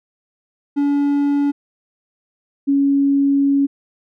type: tone pair in turn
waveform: triangle / sine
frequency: 285.2 / 278.8 Hz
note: C#4 / C#4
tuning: +49 / +10 cents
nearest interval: unison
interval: 39 cents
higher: first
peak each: -12 dBFS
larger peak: neither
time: 0.76-1.52 / 2.67-3.67 s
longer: second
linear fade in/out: 20 ms
effects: none